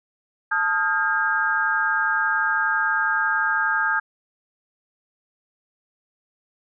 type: tone cluster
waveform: sine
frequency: 882 / 1253 / 1403 / 1615 Hz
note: A5 / D#6 / F6 / G#6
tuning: +4 / +12 / +8 / -49 cents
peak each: -27 / -26 / -27 / -21 dBFS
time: 0.51-4 s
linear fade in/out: 10 ms
effects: none